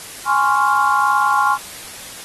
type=chord; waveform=sine; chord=Db major seventh; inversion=second; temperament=equal; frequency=830.6 / 1046.5 / 1108.7 / 1396.9 Hz; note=Ab5 / C6 / Db6 / F6; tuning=0 / 0 / 0 / 0 cents; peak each=-18 / -18 / -18 / -19 dBFS; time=0.25-1.58 s; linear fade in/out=50 ms; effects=white hiss -34 dBFS RMS until 2.24 s + AAC 32 kbps